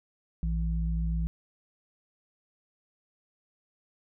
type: tone pair together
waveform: sine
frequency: 57.67 / 164.81 Hz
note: A#1 / E3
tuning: -18 / 0 cents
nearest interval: octave + tritone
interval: 1818 cents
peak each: -27 / -32 dBFS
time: 0.43-1.27 s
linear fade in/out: 0 ms
effects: none